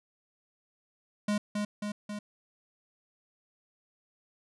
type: tone with echo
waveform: square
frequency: 207.7 Hz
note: G#3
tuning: in tune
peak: -27 dBFS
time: 1.28-1.38 s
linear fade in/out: 5 ms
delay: 270 ms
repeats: 3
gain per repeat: -3 dB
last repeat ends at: 2.19 s
effects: resampled to 24000 Hz